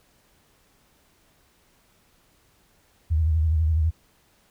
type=tone with vibrato; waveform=sine; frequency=79.3 Hz; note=D#2; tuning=33 cents sharp; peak=-18 dBFS; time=3.1-3.91 s; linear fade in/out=20 ms; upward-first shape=triangle; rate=12 Hz; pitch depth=98 cents each way; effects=pink hiss -62 dBFS RMS until 4.5 s